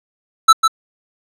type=tone with echo; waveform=square; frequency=1318.5 Hz; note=E6; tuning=in tune; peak=-4 dBFS; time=0.48-0.53 s; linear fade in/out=10 ms; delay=150 ms; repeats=1; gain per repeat=-6 dB; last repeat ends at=0.68 s; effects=low-pass 8000 Hz 12 dB/octave